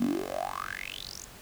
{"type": "tone with high-pass filter sweep", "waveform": "10% pulse", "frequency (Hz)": 46.83, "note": "F#1", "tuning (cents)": 22, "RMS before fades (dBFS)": -34, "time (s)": [0, 1.26], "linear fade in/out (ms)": 10, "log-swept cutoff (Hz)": [220, 7300], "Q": 9.2, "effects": ["pink hiss -49 dBFS RMS until 1.41 s"]}